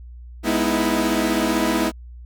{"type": "chord", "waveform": "sawtooth", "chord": "E major seventh", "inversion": "first", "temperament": "equal with one note detuned", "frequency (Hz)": [207.7, 246.9, 313.8, 329.6], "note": ["G#3", "B3", "D#4", "E4"], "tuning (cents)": [0, 0, 15, 0], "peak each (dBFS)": [-21, -20, -20, -19], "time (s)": [0.43, 1.92], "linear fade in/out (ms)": 50, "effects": ["added 60 Hz sine -36 dBFS peak until 2.25 s"]}